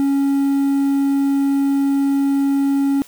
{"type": "tone with quantisation", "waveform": "triangle", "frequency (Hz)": 277.2, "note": "C#4", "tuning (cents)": 0, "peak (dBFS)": -12, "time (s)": [0, 3.02], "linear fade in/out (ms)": 0, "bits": 7, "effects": ["white hiss -45 dBFS RMS until 3.07 s"]}